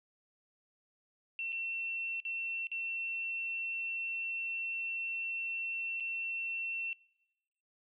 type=tone with dropouts; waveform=sine; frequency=2703 Hz; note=E7; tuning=43 cents sharp; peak=-35 dBFS; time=1.39-6.93 s; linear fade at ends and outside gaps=1 ms; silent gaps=1.522-1.527 / 2.202-2.251 / 2.67-2.716 / 6-6.005 s; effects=noise-tail reverb RT60 1.0 s tail -23 dB re dry